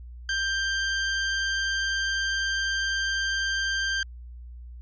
sawtooth tone, 1578 Hz, G6, 11 cents sharp, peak -21 dBFS, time 0.29-4.03 s, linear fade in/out 2 ms, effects added 60 Hz sine -39 dBFS peak until 4.81 s + resampled to 16000 Hz

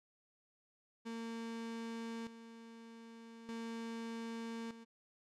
35% pulse tone with tremolo, 228.8 Hz, A#3, 32 cents flat, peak -40 dBFS, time 1.05-4.85 s, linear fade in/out 20 ms, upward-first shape square, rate 0.41 Hz, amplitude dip 70%, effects low-pass 7000 Hz 12 dB/octave

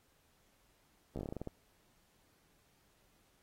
slowing click train, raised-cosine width 2 ms, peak -27 dBFS, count 11, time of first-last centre 1.16-1.474 s, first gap 14 ms, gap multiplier 1.17, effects pink hiss -72 dBFS RMS until 3.42 s + AAC 48 kbps

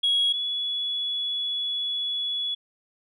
sine tone pair in turn, 3322 / 3394 Hz, G#7 / G#7, 0 / +37 cents, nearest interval unison, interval 37 cents, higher second, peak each -18 / -25 dBFS, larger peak first, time 0.03-0.33 / 0.33-2.55 s, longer second, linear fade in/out 10 ms, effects tanh soft clip ceiling -16 dBFS

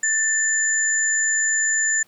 sine tone pair together, 1772 / 7088 Hz, A6 / A8, +12 / +12 cents, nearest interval 2 octaves, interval 2400 cents, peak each -21 / -20 dBFS, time 0.03-2.03 s, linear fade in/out 5 ms, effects pink hiss -57 dBFS RMS until 2.07 s + high-pass 150 Hz 12 dB/octave

